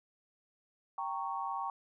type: chord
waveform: sine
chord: G diminished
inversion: none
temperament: equal with one note detuned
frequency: 784 / 924.8 / 1108.7 Hz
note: G5 / Bb5 / Db6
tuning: 0 / -14 / 0 cents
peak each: -39 / -39 / -38 dBFS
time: 0.98-1.7 s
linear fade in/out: 2 ms
effects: none